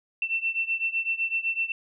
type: beating tone pair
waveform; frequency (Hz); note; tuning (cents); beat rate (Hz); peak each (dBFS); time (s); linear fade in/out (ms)
sine; 2686 / 2693.9; E7 / E7; +32 / +37; 7.9; -27 / -29; 0.22-1.72; 2
effects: none